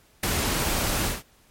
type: noise with ADSR envelope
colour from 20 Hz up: pink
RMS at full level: -21 dBFS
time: 0.23-1.23 s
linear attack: 6 ms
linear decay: 4 ms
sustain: -4 dB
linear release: 180 ms
effects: pink hiss -59 dBFS RMS until 1.5 s + MP3 64 kbps